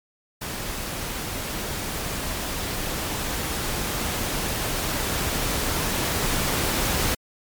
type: noise with level ramp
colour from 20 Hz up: pink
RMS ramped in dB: -31 to -23 dBFS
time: 0.41-7.15 s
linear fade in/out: 10 ms
effects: MP3 96 kbps